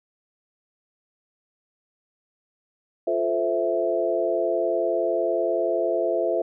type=chord; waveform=sine; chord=F major seventh; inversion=none; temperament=equal with one note detuned; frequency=349.2 / 440 / 519.6 / 659.3 Hz; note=F4 / A4 / C5 / E5; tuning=0 / 0 / -12 / 0 cents; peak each=-27 / -28 / -27 / -24 dBFS; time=3.07-6.42 s; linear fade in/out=5 ms; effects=none